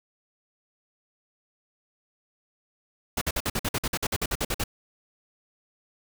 pink noise bursts, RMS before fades -27 dBFS, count 16, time 3.17-4.639 s, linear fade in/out 5 ms, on 44 ms, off 51 ms, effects none

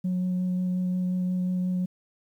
sine tone with vibrato, 182.2 Hz, F#3, 26 cents flat, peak -22 dBFS, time 0.04-1.86 s, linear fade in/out 10 ms, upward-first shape sine, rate 5.6 Hz, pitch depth 9 cents each way, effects tanh soft clip ceiling -22 dBFS + 10-bit

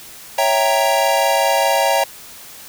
square chord, C# diminished seventh, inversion none, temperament equal, 554.4 / 659.3 / 784 / 932.3 Hz, C#5 / E5 / G5 / Bb5, 0 / 0 / 0 / 0 cents, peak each -20 dBFS, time 0.38-2.04 s, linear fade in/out 5 ms, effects white hiss -38 dBFS RMS until 2.68 s

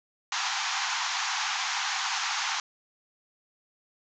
pink band-pass noise, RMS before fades -30 dBFS, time 0.32-2.6 s, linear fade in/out 2 ms, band 760 to 7000 Hz, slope 96 dB/octave, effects none

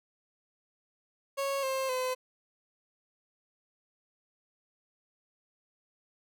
30% pulse tone with pitch steps, 551 / 530.4 / 510.6 Hz, C#5 / C5 / C5, -11 / +23 / -42 cents, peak -27 dBFS, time 1.37-2.15 s, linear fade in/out 20 ms, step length 260 ms, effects none

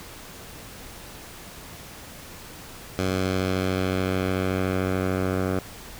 10% pulse tone with low-pass filter sweep, 93.6 Hz, F#2, 20 cents sharp, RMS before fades -25 dBFS, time 2.99-5.59 s, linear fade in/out 0 ms, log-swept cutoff 6700 to 1400 Hz, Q 0.91, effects pink hiss -42 dBFS RMS until 5.99 s

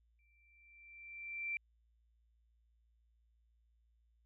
sine tone with exponential growth, 2349 Hz, D7, in tune, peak -35 dBFS, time 0.19-1.57 s, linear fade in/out 1 ms, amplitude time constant 300 ms, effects added 57 Hz sine -70 dBFS peak until 4.25 s

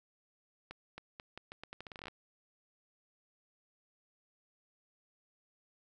accelerating click train, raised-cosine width 0.3 ms, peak -29 dBFS, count 17, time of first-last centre 0.71-2.082 s, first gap 270 ms, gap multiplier 0.81, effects none

